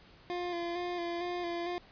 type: tone with vibrato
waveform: 25% pulse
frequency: 348.4 Hz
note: F4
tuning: 4 cents flat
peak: -30 dBFS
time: 0.3-1.78 s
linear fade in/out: 0 ms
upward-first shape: square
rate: 2.2 Hz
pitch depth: 26 cents each way
effects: pink hiss -58 dBFS RMS until 1.91 s + resampled to 11025 Hz